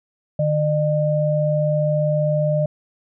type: tone pair together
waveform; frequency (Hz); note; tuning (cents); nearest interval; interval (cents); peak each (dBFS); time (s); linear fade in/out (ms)
sine; 151.25 / 605; D#3 / D#5; -49 / -49; 2 octaves; 2400; -19; 0.39-2.66; 5
effects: none